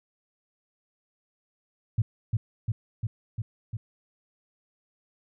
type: tone with echo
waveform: sine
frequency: 110 Hz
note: A2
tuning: in tune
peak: -19 dBFS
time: 1.98-2.02 s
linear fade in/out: 5 ms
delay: 350 ms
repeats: 5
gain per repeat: -2 dB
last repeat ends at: 3.77 s
effects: none